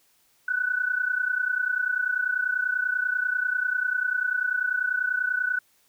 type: tone pair together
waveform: sine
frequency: 1480 / 1510.2 Hz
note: F#6 / F#6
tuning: 0 / +35 cents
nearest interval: unison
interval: 35 cents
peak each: -25 / -27 dBFS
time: 0.48-5.59 s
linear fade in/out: 5 ms
effects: white hiss -64 dBFS RMS until 5.88 s